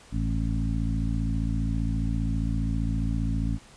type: harmonic tone with a mistuned harmonic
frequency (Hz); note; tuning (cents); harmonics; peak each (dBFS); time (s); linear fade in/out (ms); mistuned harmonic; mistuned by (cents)
55; A1; 0; 1 / 2 / 3 / 4 / 5; -27 / -30 / -32 / -33 / -34; 0.11-3.59; 50; 1; -96
effects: pink hiss -52 dBFS RMS until 3.76 s + resampled to 22050 Hz